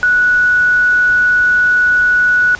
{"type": "tone", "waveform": "sine", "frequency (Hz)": 1472, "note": "F#6", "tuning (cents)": -9, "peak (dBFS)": -8, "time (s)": [0.03, 2.55], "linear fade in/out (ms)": 0, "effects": ["pink hiss -33 dBFS RMS until 2.59 s", "resampled to 16000 Hz"]}